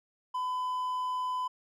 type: tone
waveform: triangle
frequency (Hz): 1007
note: B5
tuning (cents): +33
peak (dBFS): -28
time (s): 0.34-1.48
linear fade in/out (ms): 10
effects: none